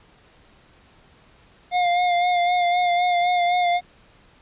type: tone with vibrato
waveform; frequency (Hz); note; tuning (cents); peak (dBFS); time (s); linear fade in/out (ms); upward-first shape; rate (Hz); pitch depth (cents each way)
square; 709; F5; +26; -18; 1.71-3.81; 50; sine; 3.9; 30
effects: pink hiss -54 dBFS RMS until 4.41 s + resampled to 8000 Hz